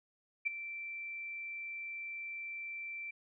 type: tone with ADSR envelope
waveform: sine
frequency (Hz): 2342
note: D7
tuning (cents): -5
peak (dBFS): -27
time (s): 0.45-3.11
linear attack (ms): 20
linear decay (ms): 12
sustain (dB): -13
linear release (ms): 7
effects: none